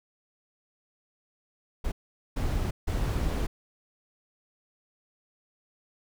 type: noise bursts at uneven times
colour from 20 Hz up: brown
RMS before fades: -28 dBFS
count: 3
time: 1.84-1.92 / 2.36-2.71 / 2.87-3.47 s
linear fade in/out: 10 ms
effects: none